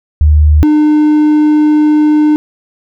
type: tone pair in turn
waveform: sine / triangle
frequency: 75.6 / 302.4 Hz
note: D#2 / D#4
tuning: -49 / -49 cents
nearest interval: 2 octaves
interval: 2400 cents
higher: second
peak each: -3 dBFS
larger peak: neither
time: 0.21-0.63 / 0.63-2.36 s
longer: second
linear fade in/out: 0 ms
effects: none